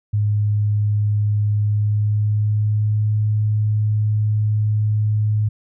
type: tone with pitch glide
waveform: sine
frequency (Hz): 104.5 to 106.51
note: G#2 to G#2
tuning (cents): +11 to +44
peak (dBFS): -15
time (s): 0.13-5.49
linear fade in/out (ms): 10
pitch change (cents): +33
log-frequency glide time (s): 1.58-3.11
effects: none